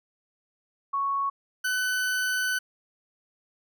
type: tone pair in turn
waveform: sine / 40% pulse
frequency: 1108.7 / 1504.5 Hz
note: C#6 / F#6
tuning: 0 / +28 cents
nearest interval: perfect fourth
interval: 528 cents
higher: second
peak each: -24 dBFS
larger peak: neither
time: 0.93-1.3 / 1.64-2.59 s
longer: second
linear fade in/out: 10 ms
effects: none